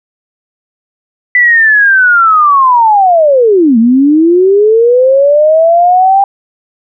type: linear two-way sweep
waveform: sine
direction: down then up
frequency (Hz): 1994 to 220 to 798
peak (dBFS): -3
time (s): 1.35-6.24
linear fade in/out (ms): 2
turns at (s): 3.78
effects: none